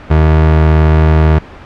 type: tone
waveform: 30% pulse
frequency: 78.2 Hz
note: D#2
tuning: 9 cents sharp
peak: -3 dBFS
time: 0.1-1.39 s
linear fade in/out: 10 ms
effects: pink hiss -32 dBFS RMS until 1.65 s + low-pass 2000 Hz 12 dB/octave